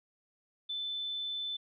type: tone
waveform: sine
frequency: 3520 Hz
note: A7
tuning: in tune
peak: -34 dBFS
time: 0.69-1.57 s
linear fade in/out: 10 ms
effects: none